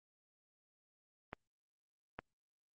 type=clicks; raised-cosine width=0.5 ms; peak=-27 dBFS; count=2; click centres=1.331 / 2.19 s; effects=Opus 32 kbps